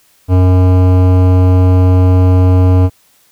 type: tone with hard clipping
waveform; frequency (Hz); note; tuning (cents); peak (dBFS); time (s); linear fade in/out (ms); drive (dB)
sine; 91.8; F#2; -13; -7; 0.28-2.9; 50; 16
effects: white hiss -51 dBFS RMS until 3.31 s